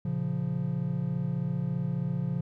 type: chord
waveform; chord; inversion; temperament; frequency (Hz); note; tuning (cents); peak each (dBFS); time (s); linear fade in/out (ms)
triangle; Bb minor; none; just; 116.54 / 139.85 / 174.81; Bb2 / Db3 / F3; 0 / +16 / +2; -34 / -29 / -29; 0.05-2.41; 5
effects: none